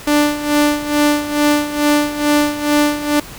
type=tone with tremolo; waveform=sawtooth; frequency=294.8 Hz; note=D4; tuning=7 cents sharp; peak=-6 dBFS; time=0.07-3.2 s; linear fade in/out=5 ms; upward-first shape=sine; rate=2.3 Hz; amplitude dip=75%; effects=pink hiss -34 dBFS RMS until 3.38 s